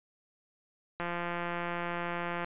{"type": "click train", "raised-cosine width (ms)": 0.5, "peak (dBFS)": -20, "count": 251, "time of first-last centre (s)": [1, 2.445], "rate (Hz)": 173, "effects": ["resampled to 8000 Hz"]}